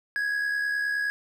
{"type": "tone with amplitude modulation", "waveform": "triangle", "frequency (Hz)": 1663, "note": "G#6", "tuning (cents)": 2, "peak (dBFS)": -21, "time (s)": [0.16, 1.1], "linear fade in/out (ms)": 0, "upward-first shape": "sine", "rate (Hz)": 69.6, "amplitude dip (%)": 45, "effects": []}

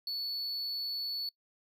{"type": "tone", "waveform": "triangle", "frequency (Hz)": 4435, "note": "C#8", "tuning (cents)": 0, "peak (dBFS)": -32, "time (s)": [0.07, 1.29], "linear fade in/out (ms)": 2, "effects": ["noise-tail reverb RT60 0.1 s tail -24 dB re dry"]}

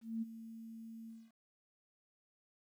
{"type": "tone with ADSR envelope", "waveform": "sine", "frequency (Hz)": 225.7, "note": "A3", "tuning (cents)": 44, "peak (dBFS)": -34, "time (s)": [0.01, 1.32], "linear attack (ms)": 210, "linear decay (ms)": 23, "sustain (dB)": -13, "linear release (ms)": 230, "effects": ["12-bit"]}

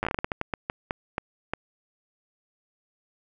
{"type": "slowing click train", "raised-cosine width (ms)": 0.5, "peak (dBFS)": -12, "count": 16, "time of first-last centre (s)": [0.03, 1.536], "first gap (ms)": 9, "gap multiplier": 1.3, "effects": []}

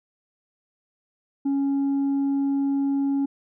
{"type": "tone with tanh clipping", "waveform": "sine", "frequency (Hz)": 277.2, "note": "C#4", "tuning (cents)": 0, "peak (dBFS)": -21, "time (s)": [1.45, 3.26], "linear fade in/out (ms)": 10, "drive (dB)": 2, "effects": []}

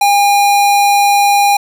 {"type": "tone", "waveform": "square", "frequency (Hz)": 810, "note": "G#5", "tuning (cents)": -43, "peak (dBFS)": -8, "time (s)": [0.01, 1.57], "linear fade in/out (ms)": 5, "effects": []}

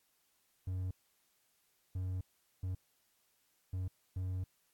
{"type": "tone bursts at uneven times", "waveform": "triangle", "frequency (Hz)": 92.5, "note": "F#2", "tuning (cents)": 0, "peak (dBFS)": -33, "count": 5, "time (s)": [[0.67, 0.91], [1.95, 2.21], [2.63, 2.75], [3.73, 3.88], [4.16, 4.44]], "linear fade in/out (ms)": 5, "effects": ["white hiss -75 dBFS RMS until 4.73 s", "AAC 64 kbps"]}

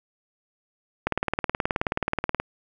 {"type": "click train", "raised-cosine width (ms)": 0.5, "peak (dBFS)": -8, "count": 26, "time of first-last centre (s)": [1.07, 2.4], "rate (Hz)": 18.8, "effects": []}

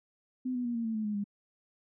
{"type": "tone with pitch steps", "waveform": "sine", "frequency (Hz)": [254.7, 246.6, 238.7, 231.1, 223.8, 216.7, 209.8, 203.1], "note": ["C4", "B3", "A#3", "A#3", "A3", "A3", "G#3", "G#3"], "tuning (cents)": [-46, -2, 41, -15, 30, -26, 18, -38], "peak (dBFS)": -30, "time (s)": [0.45, 1.242], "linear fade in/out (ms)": 10, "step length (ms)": 99, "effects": []}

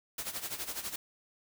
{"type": "noise with tremolo", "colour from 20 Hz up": "white", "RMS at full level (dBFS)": -36, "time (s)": [0.18, 0.96], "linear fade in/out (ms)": 5, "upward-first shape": "sine", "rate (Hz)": 12, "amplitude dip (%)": 75, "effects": []}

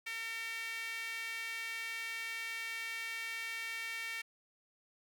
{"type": "tone with high-pass filter", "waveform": "sawtooth", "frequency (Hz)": 454.9, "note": "A#4", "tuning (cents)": -42, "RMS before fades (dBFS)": -41, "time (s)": [0.06, 4.22], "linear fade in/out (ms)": 10, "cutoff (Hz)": 2100, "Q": 4.8, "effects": []}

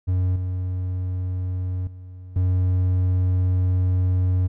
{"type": "tone with level steps", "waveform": "triangle", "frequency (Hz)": 91.6, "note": "F#2", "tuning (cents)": -17, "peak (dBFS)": [-16, -21, -34, -15], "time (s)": [0.07, 4.48], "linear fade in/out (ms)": 20, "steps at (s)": [0.36, 1.87, 2.36], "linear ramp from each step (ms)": 2, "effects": []}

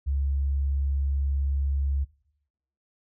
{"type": "tone", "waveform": "sine", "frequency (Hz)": 69.3, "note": "C#2", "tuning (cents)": 0, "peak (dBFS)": -23, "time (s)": [0.06, 2.05], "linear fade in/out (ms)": 20, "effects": ["noise-tail reverb RT60 0.8 s tail -21 dB re dry"]}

